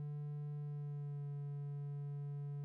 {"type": "tone with pitch glide", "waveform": "triangle", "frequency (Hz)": [146.83, 143.39], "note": ["D3", "D3"], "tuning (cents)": [0, -41], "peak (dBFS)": -39, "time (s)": [0, 2.64], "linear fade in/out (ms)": 0, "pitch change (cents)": -41, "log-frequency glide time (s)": [0.57, 1.26], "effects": []}